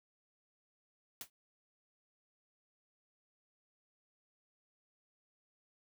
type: noise with exponential decay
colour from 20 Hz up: white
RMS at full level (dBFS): -40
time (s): 1.21-1.3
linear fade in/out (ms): 1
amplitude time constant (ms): 18
effects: none